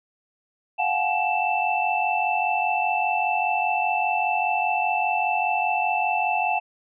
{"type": "tone cluster", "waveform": "sine", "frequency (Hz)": [711, 756, 850, 2658], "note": ["F5", "F#5", "G#5", "E7"], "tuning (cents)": [31, 37, 40, 14], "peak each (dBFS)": -26, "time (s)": [0.78, 6.6], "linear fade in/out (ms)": 20, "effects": []}